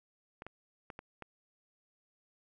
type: clicks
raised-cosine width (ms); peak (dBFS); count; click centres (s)
0.5; -29; 5; 0.421 / 0.466 / 0.902 / 0.991 / 1.223
effects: none